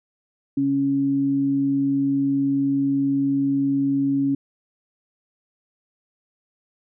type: tone pair together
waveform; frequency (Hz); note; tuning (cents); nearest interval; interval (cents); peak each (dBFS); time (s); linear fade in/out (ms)
sine; 138.5 / 277; C#3 / C#4; -1 / -1; octave; 1200; -30 / -18; 0.57-4.35; 5
effects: none